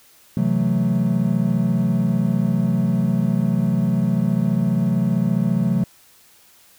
triangle chord, F# half-diminished seventh, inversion second, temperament equal, 130.81 / 164.81 / 185 / 220 Hz, C3 / E3 / F#3 / A3, 0 / 0 / 0 / 0 cents, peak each -21 / -21 / -18 / -20 dBFS, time 0.37-5.84 s, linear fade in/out 2 ms, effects tanh soft clip ceiling -4 dBFS + white hiss -52 dBFS RMS until 6.78 s

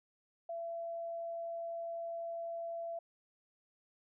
sine tone, 673 Hz, E5, 36 cents sharp, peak -38 dBFS, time 0.49-2.99 s, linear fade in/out 5 ms, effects none

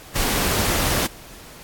pink noise, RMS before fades -21 dBFS, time 0.15-1.07 s, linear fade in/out 10 ms, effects pink hiss -42 dBFS RMS until 1.63 s + AAC 64 kbps

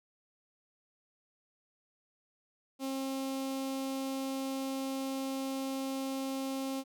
sawtooth tone with notch filter, 268.2 Hz, C4, 43 cents sharp, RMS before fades -36 dBFS, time 2.79-6.84 s, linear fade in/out 50 ms, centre 1700 Hz, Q 1.2, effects none

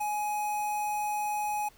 square tone with notch filter, 839 Hz, G#5, 17 cents sharp, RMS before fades -31 dBFS, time 0-1.69 s, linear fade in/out 10 ms, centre 3900 Hz, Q 1.1, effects pink hiss -59 dBFS RMS until 1.77 s

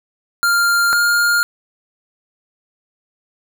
square tone pair in turn, 1396.9 / 1411.5 Hz, F6 / F6, 0 / +18 cents, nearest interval unison, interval 18 cents, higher second, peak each -13 dBFS, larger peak neither, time 0.43-0.93 / 0.93-1.43 s, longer neither, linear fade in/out 0 ms, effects none

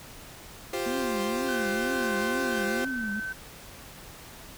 sawtooth chord, F suspended second, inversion none, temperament equal, 349.2 / 392 / 523.3 Hz, F4 / G4 / C5, 0 / 0 / 0 cents, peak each -29 dBFS, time 0.73-2.85 s, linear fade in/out 5 ms
sine tone with vibrato, 233.1 Hz, A#3, in tune, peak -31 dBFS, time 0.86-3.2 s, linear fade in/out 5 ms, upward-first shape triangle, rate 2.1 Hz, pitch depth 270 cents each way
sine tone with pitch glide, 1514 to 1533.4 Hz, F#6 to G6, +39 to -39 cents, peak -31 dBFS, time 1.48-3.33 s, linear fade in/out 10 ms, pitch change +22 cents, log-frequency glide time 1.88-3.17 s
effects pink hiss -46 dBFS RMS until 4.57 s

